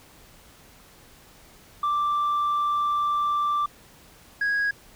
sine tone pair in turn, 1175 / 1652.6 Hz, D6 / G#6, +1 / -9 cents, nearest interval tritone, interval 590 cents, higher second, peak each -19 dBFS, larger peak neither, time 1.83-3.66 / 4.41-4.71 s, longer first, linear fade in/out 5 ms, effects tanh soft clip ceiling -20 dBFS + pink hiss -52 dBFS RMS until 4.95 s

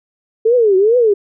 sine tone with vibrato, 431.4 Hz, A4, 34 cents flat, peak -8 dBFS, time 0.45-1.14 s, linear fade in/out 10 ms, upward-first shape triangle, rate 2.4 Hz, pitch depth 280 cents each way, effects none

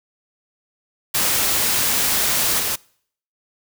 white noise with level steps, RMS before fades -19 / -22 dBFS, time 1.14-2.76 s, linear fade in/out 10 ms, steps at 2.59 s, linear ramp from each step 5 ms, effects noise-tail reverb RT60 0.6 s tail -25 dB re dry

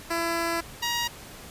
10% pulse tone pair in turn, 335.4 / 948.7 Hz, E4 / A#5, +30 / +30 cents, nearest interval octave + tritone, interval 1800 cents, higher second, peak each -17 dBFS, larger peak neither, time 0.1-0.61 / 0.82-1.08 s, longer first, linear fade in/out 10 ms, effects pink hiss -44 dBFS RMS until 1.5 s + resampled to 32000 Hz

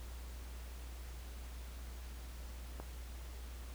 click, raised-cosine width 1 ms, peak -30 dBFS, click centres 2.8 s, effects added 60 Hz sine -45 dBFS peak until 3.74 s + pink hiss -56 dBFS RMS until 3.74 s

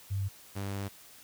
sine / sawtooth tone pair in turn, 98 / 99.14 Hz, G2 / G2, 0 / +20 cents, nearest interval unison, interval 20 cents, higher second, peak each -29 / -30 dBFS, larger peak first, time 0.1-0.29 / 0.55-0.89 s, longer second, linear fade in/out 20 ms, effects white hiss -54 dBFS RMS until 1.23 s

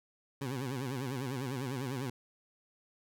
20% pulse tone with vibrato, 130.4 Hz, C3, 5 cents flat, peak -30 dBFS, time 0.41-2.1 s, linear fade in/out 5 ms, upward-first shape sine, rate 10 Hz, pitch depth 140 cents each way, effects none

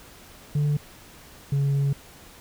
sine tone pair in turn, 146.8 / 139.93 Hz, D3 / C#3, 0 / +17 cents, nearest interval minor second, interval 83 cents, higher first, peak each -17 dBFS, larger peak neither, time 0.55-0.77 / 1.52-1.93 s, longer second, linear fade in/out 5 ms, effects tanh soft clip ceiling -19 dBFS + pink hiss -48 dBFS RMS until 2.4 s

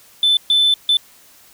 sine tone bursts at uneven times, 3520 Hz, A7, in tune, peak -9 dBFS, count 3, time 0.23-0.37 / 0.5-0.74 / 0.89-0.97 s, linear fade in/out 2 ms, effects tanh soft clip ceiling -9 dBFS + white hiss -48 dBFS RMS until 1.53 s

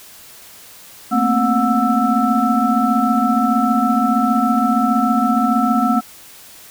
sine tone cluster, 221.5 / 236.5 / 263 / 726 / 1321 Hz, A3 / A#3 / C4 / F#5 / E6, +12 / +25 / +9 / -33 / +3 cents, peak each -19 dBFS, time 1.11-6.01 s, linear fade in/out 20 ms, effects tanh soft clip ceiling -1 dBFS + white hiss -41 dBFS RMS until 6.7 s

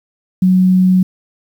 sine tone, 185 Hz, F#3, in tune, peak -7 dBFS, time 0.42-1.03 s, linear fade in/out 5 ms, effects 7-bit

